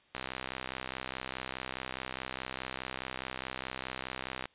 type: click train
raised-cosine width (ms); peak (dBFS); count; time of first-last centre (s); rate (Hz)
0.3; -20; 280; 0.15-4.456; 64.8
effects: white hiss -65 dBFS RMS until 4.54 s + resampled to 8000 Hz